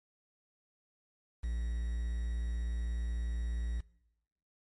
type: tone with quantisation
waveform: triangle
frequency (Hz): 58.27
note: A#1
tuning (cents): 0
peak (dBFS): -30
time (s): 1.43-3.81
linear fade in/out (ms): 10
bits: 9
effects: noise-tail reverb RT60 0.9 s tail -22 dB re dry + MP3 48 kbps